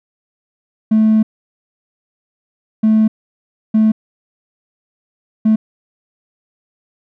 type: tone bursts at uneven times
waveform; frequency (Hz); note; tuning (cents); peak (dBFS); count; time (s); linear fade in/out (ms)
triangle; 218.1; A3; -15; -5; 4; 0.91-1.23 / 2.83-3.08 / 3.74-3.92 / 5.45-5.56; 10
effects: tanh soft clip ceiling -4 dBFS